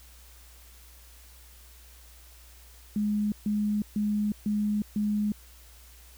sine tone bursts, 209 Hz, G#3, 11 cents sharp, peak -24 dBFS, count 5, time 2.96-5.32 s, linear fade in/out 2 ms, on 360 ms, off 140 ms, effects added 60 Hz sine -51 dBFS peak until 6.17 s + white hiss -55 dBFS RMS until 6.17 s

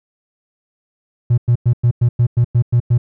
triangle tone bursts, 120 Hz, B2, 49 cents flat, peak -6 dBFS, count 10, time 1.3-2.98 s, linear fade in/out 10 ms, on 78 ms, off 100 ms, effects tanh soft clip ceiling -5 dBFS

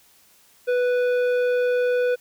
sine tone with tanh clipping, 493.9 Hz, B4, in tune, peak -20 dBFS, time 0.67-2.16 s, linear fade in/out 20 ms, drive 11 dB, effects white hiss -56 dBFS RMS until 2.2 s

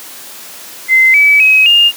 sine tone with pitch steps, 2066 / 2292 / 2544 / 2822 Hz, C7 / D7 / D#7 / F7, -22 / -43 / +38 / +17 cents, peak -4 dBFS, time 0.88-1.92 s, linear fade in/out 50 ms, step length 260 ms, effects white hiss -31 dBFS RMS until 1.96 s + high-pass 200 Hz 12 dB/octave

